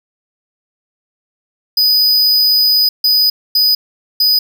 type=tone bursts at uneven times; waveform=square; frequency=4978 Hz; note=D#8; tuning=in tune; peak=-9 dBFS; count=4; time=1.77-2.89 / 3.04-3.3 / 3.55-3.75 / 4.2-4.39 s; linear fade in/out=5 ms; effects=none